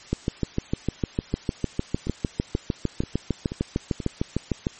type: two click trains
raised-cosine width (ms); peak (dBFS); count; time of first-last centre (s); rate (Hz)
3; -9 / -17; 31 / 5; 0.13-4.669 / 2.07-4.002; 6.61 / 2.07
effects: white hiss -46 dBFS RMS until 4.79 s + MP3 32 kbps